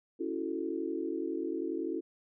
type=chord; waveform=sine; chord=F# minor seventh; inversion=second; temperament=equal; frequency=277.2 / 329.6 / 370 / 440 Hz; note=C#4 / E4 / F#4 / A4; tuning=0 / 0 / 0 / 0 cents; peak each=-39 / -35 / -38 / -40 dBFS; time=0.19-2.01 s; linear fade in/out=20 ms; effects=none